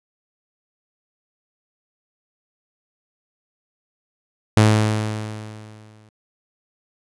sawtooth tone with exponential decay, 107.8 Hz, A2, 35 cents flat, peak -6 dBFS, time 4.57-6.09 s, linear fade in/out 0 ms, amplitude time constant 330 ms, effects resampled to 24000 Hz

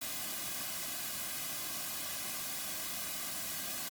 white noise with comb filter, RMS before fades -39 dBFS, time 0.01-3.89 s, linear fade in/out 10 ms, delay 2.2 ms, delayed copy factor -0.7, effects Opus 48 kbps

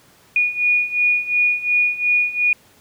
sine beating tone pair, 2450 / 2452.8 Hz, D#7 / D#7, -27 / -25 cents, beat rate 2.8 Hz, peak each -20 / -17 dBFS, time 0.36-2.53 s, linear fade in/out 2 ms, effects pink hiss -52 dBFS RMS until 2.8 s + high-pass 80 Hz 12 dB/octave

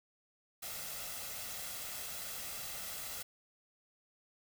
white noise with comb filter, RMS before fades -43 dBFS, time 0.62-3.23 s, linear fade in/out 10 ms, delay 1.5 ms, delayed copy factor +0.5, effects none

